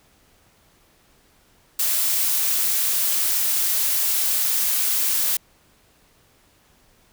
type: noise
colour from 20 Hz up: blue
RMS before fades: -21 dBFS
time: 1.79-5.37 s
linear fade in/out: 5 ms
effects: pink hiss -58 dBFS RMS until 7.12 s